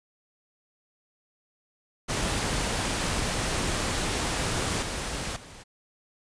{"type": "noise with level steps", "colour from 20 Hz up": "pink", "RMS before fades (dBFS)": [-28, -32, -46], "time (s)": [2.08, 5.64], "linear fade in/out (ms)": 20, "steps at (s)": [4.82, 5.36], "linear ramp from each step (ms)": 5, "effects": ["resampled to 22050 Hz"]}